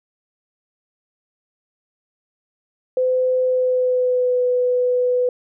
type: tone with pitch glide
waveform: sine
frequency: 510 to 496.9 Hz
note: C5 to B4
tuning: -44 to +11 cents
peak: -15 dBFS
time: 2.97-5.29 s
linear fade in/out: 2 ms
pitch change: -45 cents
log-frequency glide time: 3.44-4.43 s
effects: none